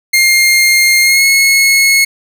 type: tone with pitch glide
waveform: sawtooth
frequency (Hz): 2121 to 2179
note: C7 to C#7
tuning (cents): +23 to -30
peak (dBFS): -3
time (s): 0.13-2.05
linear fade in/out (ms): 10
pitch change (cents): +47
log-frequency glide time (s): 1.02-1.24
effects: none